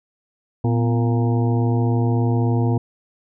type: harmonic tone with a mistuned harmonic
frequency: 116.4 Hz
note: A#2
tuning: 2 cents flat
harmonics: 1 / 2 / 3 / 4 / 6 / 7 / 8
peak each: -17 / -23 / -27 / -29 / -33 / -34 / -35 dBFS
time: 0.64-2.78 s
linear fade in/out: 5 ms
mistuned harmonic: 2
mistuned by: +120 cents
effects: none